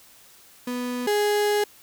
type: tone pair in turn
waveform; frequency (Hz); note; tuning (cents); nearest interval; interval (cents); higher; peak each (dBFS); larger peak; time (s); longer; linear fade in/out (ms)
35% pulse; 246.9 / 415.2; B3 / G#4; 0 / 0; major sixth; 900; second; -25 / -18; second; 0.67-1.07 / 1.07-1.64; second; 5
effects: white hiss -52 dBFS RMS until 1.82 s